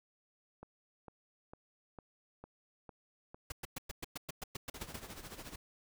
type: click train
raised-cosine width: 1 ms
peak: -35 dBFS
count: 7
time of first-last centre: 0.63-3.345 s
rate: 2.21 Hz
type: noise bursts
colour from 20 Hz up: pink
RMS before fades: -41 dBFS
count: 12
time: 3.5-4.962 s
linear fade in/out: 5 ms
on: 21 ms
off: 110 ms
type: noise with tremolo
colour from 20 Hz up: pink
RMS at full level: -46 dBFS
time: 4.74-5.56 s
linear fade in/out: 5 ms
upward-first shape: sine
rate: 14 Hz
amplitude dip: 70%
effects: none